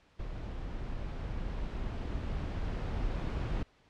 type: noise with level ramp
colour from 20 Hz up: brown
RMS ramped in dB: -40 to -32 dBFS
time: 0.19-3.63 s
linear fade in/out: 5 ms
effects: pink hiss -65 dBFS RMS until 3.89 s + low-pass 4000 Hz 12 dB/octave